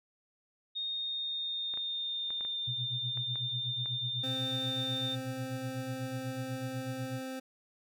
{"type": "tone with pitch glide", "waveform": "sine", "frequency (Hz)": [3696, 3607], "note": ["A#7", "A7"], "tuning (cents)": [-16, 42], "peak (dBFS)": -33, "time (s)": [0.75, 5.16], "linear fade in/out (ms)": 20, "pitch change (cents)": -42, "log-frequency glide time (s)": [0.89, 2.58]}
{"type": "clicks", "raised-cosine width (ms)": 0.5, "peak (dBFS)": -33, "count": 8, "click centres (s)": [1.739, 1.774, 2.305, 2.409, 2.45, 3.174, 3.357, 3.859]}
{"type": "tone with tremolo", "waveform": "sine", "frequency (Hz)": 123.6, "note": "B2", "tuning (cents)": 2, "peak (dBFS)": -34, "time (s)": [2.67, 7.22], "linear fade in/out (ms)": 10, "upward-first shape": "sine", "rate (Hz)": 8.1, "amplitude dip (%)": 95}
{"type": "tone", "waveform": "25% pulse", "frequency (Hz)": 261.6, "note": "C4", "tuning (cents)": 0, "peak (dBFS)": -34, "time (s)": [4.23, 7.4], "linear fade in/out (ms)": 10}
{"effects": []}